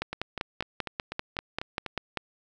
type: two click trains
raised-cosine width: 0.3 ms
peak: -13 / -17 dBFS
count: 12 / 8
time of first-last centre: 0.02-2.173 / 0.13-1.863 s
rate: 5.11 / 4.04 Hz
effects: none